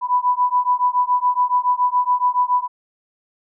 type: beating tone pair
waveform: sine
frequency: 987.8 / 994.9 Hz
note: B5 / B5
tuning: 0 / +12 cents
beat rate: 7.1 Hz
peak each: -18 dBFS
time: 0.01-2.68 s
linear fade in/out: 50 ms
effects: none